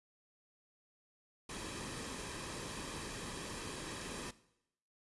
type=noise with comb filter; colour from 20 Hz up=pink; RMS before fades=-44 dBFS; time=1.49-4.31 s; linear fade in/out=5 ms; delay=1.4 ms; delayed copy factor=-0.5; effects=noise-tail reverb RT60 0.8 s tail -18 dB re dry + resampled to 24000 Hz